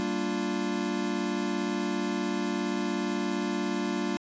square chord, G minor seventh, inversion none, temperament equal, 196 / 233.1 / 293.7 / 349.2 Hz, G3 / Bb3 / D4 / F4, 0 / 0 / 0 / 0 cents, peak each -34 dBFS, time 0-4.17 s, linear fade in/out 0 ms, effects resampled to 16000 Hz

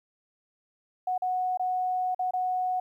sine tone with dropouts, 736 Hz, F#5, 9 cents flat, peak -25 dBFS, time 1.07-2.8 s, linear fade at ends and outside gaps 5 ms, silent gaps 1.179-1.22 / 1.574-1.595 / 2.147-2.192 / 2.309-2.335 s, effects 11-bit

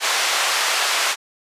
pink band-pass noise, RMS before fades -20 dBFS, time 0-1.16 s, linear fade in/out 50 ms, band 920 to 7400 Hz, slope 12 dB/octave, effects high-pass 400 Hz 12 dB/octave + resampled to 32000 Hz

